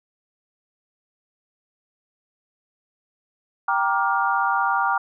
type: chord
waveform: sine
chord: G minor seventh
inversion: none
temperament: just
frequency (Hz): 784 / 940.8 / 1176 / 1411.2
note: G5 / Bb5 / D6 / F6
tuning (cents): 0 / +16 / +2 / +18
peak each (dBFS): -24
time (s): 3.68-4.98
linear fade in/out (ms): 5
effects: none